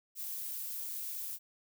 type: noise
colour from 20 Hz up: violet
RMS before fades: -40 dBFS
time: 0.15-1.39 s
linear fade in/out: 50 ms
effects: none